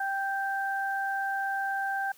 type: tone pair together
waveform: sine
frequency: 784 / 1568 Hz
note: G5 / G6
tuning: 0 / 0 cents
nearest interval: octave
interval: 1200 cents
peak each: -30 / -31 dBFS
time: 0-2.12 s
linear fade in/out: 5 ms
effects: white hiss -57 dBFS RMS until 2.17 s + high-pass 100 Hz 12 dB/octave